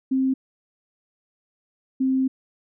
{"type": "tone pair in turn", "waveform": "sine", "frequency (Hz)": [263.8, 262.9], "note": ["C4", "C4"], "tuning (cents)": [14, 8], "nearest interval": "unison", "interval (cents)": 6, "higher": "first", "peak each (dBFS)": -18, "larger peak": "neither", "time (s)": [[0.11, 0.34], [2, 2.28]], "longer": "second", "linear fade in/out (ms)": 10, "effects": []}